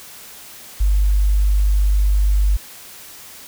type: tone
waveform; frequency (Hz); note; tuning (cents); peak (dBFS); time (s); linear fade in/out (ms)
sine; 50; G1; +35; -12; 0.8-2.57; 10
effects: white hiss -39 dBFS RMS until 3.47 s